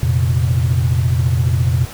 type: chord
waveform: sine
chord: F suspended fourth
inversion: none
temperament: just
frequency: 87.31 / 116.41 / 130.96 Hz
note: F2 / Bb2 / C3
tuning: 0 / -2 / +2 cents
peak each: -16 dBFS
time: 0.03-1.85 s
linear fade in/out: 0 ms
effects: tanh soft clip ceiling -5 dBFS + pink hiss -34 dBFS RMS until 1.93 s